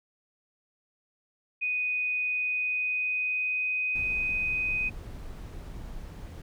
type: tone with pitch glide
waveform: sine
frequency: 2489 to 2503 Hz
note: D#7 to D#7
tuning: 0 to +10 cents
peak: -26 dBFS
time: 1.61-4.9 s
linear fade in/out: 20 ms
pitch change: +10 cents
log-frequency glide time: 2.25-3.71 s
type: noise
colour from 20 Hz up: brown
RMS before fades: -40 dBFS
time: 3.95-6.42 s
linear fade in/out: 5 ms
effects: none